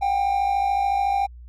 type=tone pair together; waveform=triangle; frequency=740 / 793.8 Hz; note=F#5 / G5; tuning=0 / +22 cents; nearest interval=minor second; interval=122 cents; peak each=-24 / -18 dBFS; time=0.01-1.27 s; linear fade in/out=20 ms; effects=added 60 Hz sine -39 dBFS peak until 1.48 s